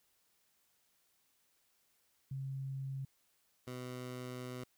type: tone pair in turn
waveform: sine / 15% pulse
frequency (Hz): 135 / 125.7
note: C#3 / B2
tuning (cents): -45 / +31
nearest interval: minor second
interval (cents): 124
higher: first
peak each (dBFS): -38 / -36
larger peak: second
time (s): 2.31-3.05 / 3.67-4.64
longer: second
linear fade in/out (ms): 5
effects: white hiss -75 dBFS RMS until 4.77 s